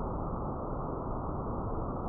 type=low-pass noise; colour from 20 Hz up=pink; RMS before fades=-35 dBFS; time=0-2.08 s; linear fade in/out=0 ms; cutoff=1300 Hz; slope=96 dB/octave; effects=none